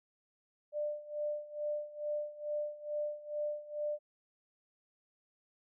sine tone with tremolo, 595 Hz, D5, 22 cents sharp, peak -32 dBFS, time 0.72-3.99 s, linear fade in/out 50 ms, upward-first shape sine, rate 2.3 Hz, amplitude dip 85%, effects none

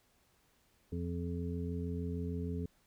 harmonic tone with a mistuned harmonic, 86.5 Hz, F2, 16 cents flat, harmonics 1 / 2 / 3 / 5, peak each -38 / -40 / -42 / -44 dBFS, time 0.92-2.66 s, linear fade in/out 5 ms, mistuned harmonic 5, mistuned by -17 cents, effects pink hiss -71 dBFS RMS until 2.86 s

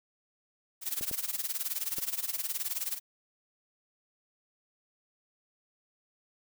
blue noise with tremolo, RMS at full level -31 dBFS, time 0.81-3 s, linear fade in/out 50 ms, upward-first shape sine, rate 19 Hz, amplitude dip 85%
clicks, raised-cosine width 2 ms, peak -29 dBFS, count 3, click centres 1.011 / 1.113 / 1.985 s
effects none

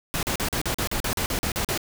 pink noise bursts, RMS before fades -26 dBFS, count 13, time 0.14-1.776 s, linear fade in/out 0 ms, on 88 ms, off 41 ms, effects none

